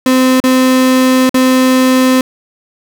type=tone with dropouts; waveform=35% pulse; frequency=258 Hz; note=C4; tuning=24 cents flat; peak=-5 dBFS; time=0.06-2.21 s; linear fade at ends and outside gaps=2 ms; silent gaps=0.402-0.439 / 1.294-1.343 s; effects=none

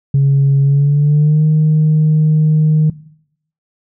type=tone with pitch glide; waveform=sine; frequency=138.59 to 154.67 Hz; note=C#3 to D#3; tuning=0 to -10 cents; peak=-6 dBFS; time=0.14-2.9 s; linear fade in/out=5 ms; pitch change=+190 cents; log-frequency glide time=0.62-1.45 s; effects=noise-tail reverb RT60 0.7 s tail -20 dB re dry + tanh soft clip ceiling -5 dBFS

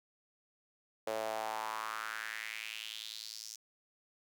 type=tone with high-pass filter sweep; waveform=sawtooth; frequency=110 Hz; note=A2; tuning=in tune; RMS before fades=-41 dBFS; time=1.07-3.56 s; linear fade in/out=5 ms; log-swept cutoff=530 to 5900 Hz; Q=3.8; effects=none

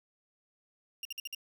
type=tone bursts; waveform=30% pulse; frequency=2796 Hz; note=F7; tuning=1 cent sharp; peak=-34 dBFS; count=5; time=1.03-1.348 s; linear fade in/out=2 ms; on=22 ms; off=52 ms; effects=none

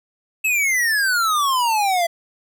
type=exponential sweep; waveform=square; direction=down; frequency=2637 to 666 Hz; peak=-17 dBFS; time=0.44-2.07 s; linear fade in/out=10 ms; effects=none

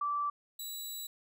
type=tone pair in turn; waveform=sine / 15% pulse; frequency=1164 / 3927 Hz; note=D6 / B7; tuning=-16 / -11 cents; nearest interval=octave + major sixth; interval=2105 cents; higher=second; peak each=-30 / -32 dBFS; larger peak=first; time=0.01-0.3 / 0.59-1.07 s; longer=second; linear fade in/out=5 ms; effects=none

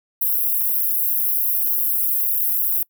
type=high-pass noise; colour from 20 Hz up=pink; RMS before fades=-20 dBFS; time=0.21-2.83 s; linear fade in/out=5 ms; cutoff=12000 Hz; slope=48 dB/octave; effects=noise-tail reverb RT60 0.1 s tail -24 dB re dry

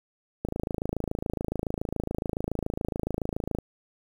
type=click train; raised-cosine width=2 ms; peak=-15 dBFS; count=86; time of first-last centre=0.45-3.587 s; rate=27.1 Hz; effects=8-bit

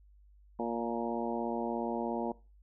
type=harmonic tone with a mistuned harmonic; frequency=117 Hz; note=A#2; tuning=7 cents sharp; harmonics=2 / 3 / 4 / 5 / 6 / 7 / 8; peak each=-36 / -38 / -39 / -40 / -41 / -41 / -42 dBFS; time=0.59-2.32 s; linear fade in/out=5 ms; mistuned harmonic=7; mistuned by=+34 cents; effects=noise-tail reverb RT60 0.3 s tail -20 dB re dry + added 50 Hz sine -57 dBFS peak until 2.62 s

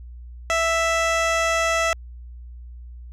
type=tone with low-pass filter; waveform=15% pulse; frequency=660 Hz; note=E5; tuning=2 cents sharp; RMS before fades=-21 dBFS; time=0.5-1.93 s; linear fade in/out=0 ms; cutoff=7300 Hz; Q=0.9; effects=added 60 Hz sine -36 dBFS peak until 3.12 s

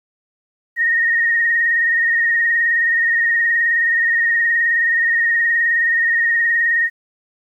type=tone with vibrato; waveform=sine; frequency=1858 Hz; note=A#6; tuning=6 cents flat; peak=-13 dBFS; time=0.76-6.9 s; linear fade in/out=50 ms; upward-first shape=sine; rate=19 Hz; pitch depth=34 cents each way; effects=9-bit

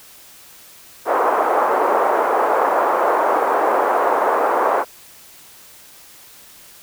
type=band-pass noise; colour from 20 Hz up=white; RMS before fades=-17 dBFS; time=1.05-4.85 s; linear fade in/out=50 ms; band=400 to 1100 Hz; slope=24 dB/octave; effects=white hiss -44 dBFS RMS until 6.82 s

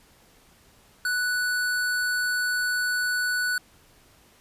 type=tone; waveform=square; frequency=1482 Hz; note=F#6; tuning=2 cents sharp; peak=-24 dBFS; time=1.05-3.58 s; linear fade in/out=2 ms; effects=pink hiss -57 dBFS RMS until 4.4 s + resampled to 32000 Hz

